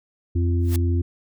harmonic tone, 86.5 Hz, F2, 16 cents flat, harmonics 1 / 3 / 4, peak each -18 / -29 / -30 dBFS, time 0.35-1.02 s, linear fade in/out 10 ms
white noise with exponential growth, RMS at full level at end -29 dBFS, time 0.6-0.76 s, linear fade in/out 2 ms, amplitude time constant 33 ms
effects none

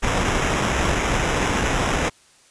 pink noise with sample-and-hold, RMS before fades -21 dBFS, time 0.02-2.1 s, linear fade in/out 20 ms, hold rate 4410 Hz, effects white hiss -54 dBFS RMS until 2.5 s + resampled to 22050 Hz

